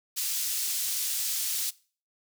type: high-pass noise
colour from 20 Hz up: pink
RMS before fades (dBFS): -30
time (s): 0.16-1.71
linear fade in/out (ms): 20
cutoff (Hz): 5200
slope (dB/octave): 12
effects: noise-tail reverb RT60 0.4 s tail -21 dB re dry